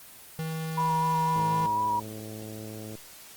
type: tone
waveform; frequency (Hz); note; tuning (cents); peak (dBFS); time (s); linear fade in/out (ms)
square; 160.3; E3; -48; -30; 0.39-1.66; 0
type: tone with vibrato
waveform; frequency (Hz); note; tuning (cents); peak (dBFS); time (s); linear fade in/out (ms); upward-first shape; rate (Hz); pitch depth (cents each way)
sine; 970; B5; -31; -24; 0.77-2; 10; square; 4; 18
type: click train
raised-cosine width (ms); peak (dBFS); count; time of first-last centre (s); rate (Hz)
2; -28; 173; 1.36-2.953; 108
effects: white hiss -48 dBFS RMS until 3.36 s + Opus 24 kbps

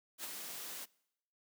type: noise with ADSR envelope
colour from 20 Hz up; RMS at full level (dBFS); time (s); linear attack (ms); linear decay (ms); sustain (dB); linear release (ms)
white; -41; 0.18-0.86; 60; 17; -4; 25
effects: noise-tail reverb RT60 0.8 s tail -24 dB re dry + high-pass 200 Hz 12 dB/octave

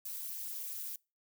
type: noise with amplitude modulation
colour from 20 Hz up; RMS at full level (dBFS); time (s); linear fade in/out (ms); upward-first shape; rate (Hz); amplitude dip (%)
violet; -37; 0.05-0.96; 5; sine; 220; 100
effects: noise-tail reverb RT60 0.3 s tail -26 dB re dry

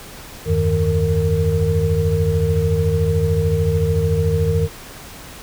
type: tone cluster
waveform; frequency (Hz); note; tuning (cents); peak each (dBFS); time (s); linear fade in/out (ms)
sine; 83 / 96.6 / 155.9 / 459.3; E2 / G2 / D#3 / A#4; +12 / -25 / +4 / -26; -20; 0.45-4.69; 50
effects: pink hiss -37 dBFS RMS until 5.42 s

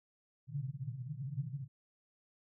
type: band-pass noise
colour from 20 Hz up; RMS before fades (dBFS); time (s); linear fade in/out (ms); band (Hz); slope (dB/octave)
white; -41; 0.47-1.68; 50; 120 to 150; 96
effects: none

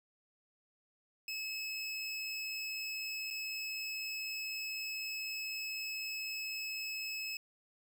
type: tone with dropouts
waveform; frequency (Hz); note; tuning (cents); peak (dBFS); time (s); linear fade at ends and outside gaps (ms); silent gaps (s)
25% pulse; 2588; E7; -32; -34; 1.28-7.37; 2; 3.304-3.308
effects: none

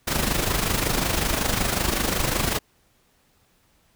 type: noise with amplitude modulation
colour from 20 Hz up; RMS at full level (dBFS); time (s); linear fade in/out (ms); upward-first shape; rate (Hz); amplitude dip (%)
pink; -21; 0.07-2.59; 10; sine; 25.4; 60
effects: pink hiss -63 dBFS RMS until 3.95 s

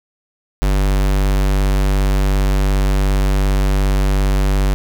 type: tone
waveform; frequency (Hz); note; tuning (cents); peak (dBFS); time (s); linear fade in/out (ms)
square; 48.65; G1; -12; -13; 0.62-4.74; 0
effects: none

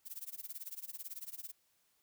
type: noise with tremolo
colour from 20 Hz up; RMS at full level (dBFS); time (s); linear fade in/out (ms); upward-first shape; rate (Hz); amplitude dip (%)
violet; -43; 0.05-1.52; 20; sine; 18; 95
effects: white hiss -75 dBFS RMS until 2.02 s

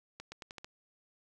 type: accelerating click train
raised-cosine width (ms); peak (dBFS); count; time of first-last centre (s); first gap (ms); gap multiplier
0.2; -27; 6; 0.2-0.645; 120; 0.85
effects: none

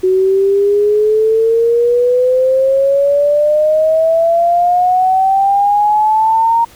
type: exponential sweep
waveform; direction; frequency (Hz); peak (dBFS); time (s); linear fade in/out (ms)
sine; up; 370 to 932.3; -8; 0.03-6.65; 10
effects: pink hiss -42 dBFS RMS until 6.75 s

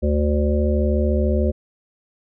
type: harmonic tone with a mistuned harmonic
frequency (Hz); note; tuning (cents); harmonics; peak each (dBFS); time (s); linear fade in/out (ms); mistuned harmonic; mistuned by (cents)
73.7; D2; +7; 1 / 3 / 5 / 7 / 8; -18 / -23 / -25 / -26 / -27; 0.02-1.52; 20; 1; +19
effects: none

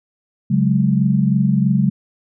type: chord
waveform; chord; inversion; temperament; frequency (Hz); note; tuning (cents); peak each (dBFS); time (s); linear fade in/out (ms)
sine; C# suspended fourth; none; just; 138.59 / 184.79 / 207.9; C#3 / F#3 / G#3; 0 / -2 / +2; -17; 0.5-1.9; 10
effects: none

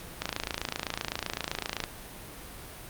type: click train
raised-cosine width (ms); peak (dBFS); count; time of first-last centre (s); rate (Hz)
0.2; -12; 46; 0.22-1.839; 27.8
effects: pink hiss -44 dBFS RMS until 2.89 s + Opus 48 kbps

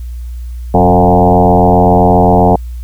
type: tone with frequency modulation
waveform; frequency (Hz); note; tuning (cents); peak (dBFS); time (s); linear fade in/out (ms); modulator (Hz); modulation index
sine; 448.8; A4; +34; -4; 0.74-2.56; 5; 87.6; 4.4
effects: added 60 Hz sine -20 dBFS peak until 2.83 s + white hiss -48 dBFS RMS until 2.83 s

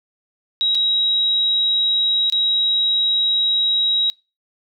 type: tone with dropouts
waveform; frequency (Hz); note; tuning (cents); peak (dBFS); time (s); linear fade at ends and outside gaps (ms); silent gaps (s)
sine; 3835; A#7; +48; -15; 0.61-4.1; 0; 0.748-0.752 / 2.299-2.324
effects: noise-tail reverb RT60 0.3 s tail -26 dB re dry

